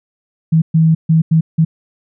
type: tone bursts at uneven times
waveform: sine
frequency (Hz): 161.1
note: E3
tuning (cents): -39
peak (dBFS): -7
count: 5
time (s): 0.52-0.62 / 0.74-0.95 / 1.09-1.22 / 1.31-1.41 / 1.58-1.65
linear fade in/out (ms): 10
effects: none